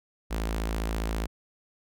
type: tone with notch filter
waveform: sawtooth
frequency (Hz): 54.9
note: A1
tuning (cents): -3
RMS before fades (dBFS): -30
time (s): 0.3-1.27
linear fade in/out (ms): 20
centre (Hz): 110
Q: 1.3
effects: none